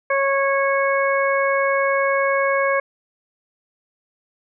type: harmonic tone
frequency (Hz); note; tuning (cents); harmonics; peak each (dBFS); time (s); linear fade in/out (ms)
550; C#5; -14; 1 / 2 / 3 / 4; -19 / -22 / -24 / -25; 0.1-2.8; 5
effects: none